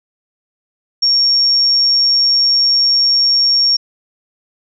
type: tone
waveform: sine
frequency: 5530 Hz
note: F8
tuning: 18 cents flat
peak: -9 dBFS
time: 1.02-3.77 s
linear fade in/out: 10 ms
effects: none